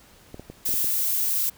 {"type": "clicks", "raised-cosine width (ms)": 2, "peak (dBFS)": -24, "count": 6, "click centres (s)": [0.344, 0.396, 0.5, 0.691, 0.74, 0.844]}
{"type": "noise", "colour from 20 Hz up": "violet", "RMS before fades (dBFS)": -24, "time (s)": [0.65, 1.5], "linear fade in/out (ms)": 10}
{"effects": ["pink hiss -53 dBFS RMS until 1.57 s"]}